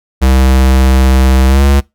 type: tone with pitch glide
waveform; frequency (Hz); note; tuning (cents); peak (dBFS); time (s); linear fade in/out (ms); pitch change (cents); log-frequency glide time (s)
square; 65.4 to 69.29; C2 to C#2; 0 to 0; -6; 0.21-1.81; 20; +100; 1.47-1.63
effects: noise-tail reverb RT60 0.2 s tail -23 dB re dry